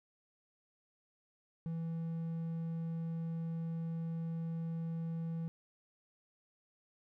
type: tone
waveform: triangle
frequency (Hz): 164.81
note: E3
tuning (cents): 0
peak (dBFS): -34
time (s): 1.66-5.48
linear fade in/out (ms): 0
effects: none